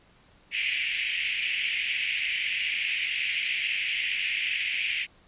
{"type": "band-pass noise", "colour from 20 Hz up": "white", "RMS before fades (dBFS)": -29, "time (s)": [0.51, 5.07], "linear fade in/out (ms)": 50, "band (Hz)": [2100, 2900], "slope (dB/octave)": 48, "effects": ["pink hiss -59 dBFS RMS until 5.27 s", "resampled to 8000 Hz"]}